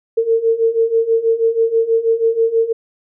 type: beating tone pair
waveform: sine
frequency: 450.9 / 457.1 Hz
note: A4 / A#4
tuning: +42 / -34 cents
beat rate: 6.2 Hz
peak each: -17 / -14 dBFS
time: 0.17-2.73 s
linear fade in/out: 10 ms
effects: none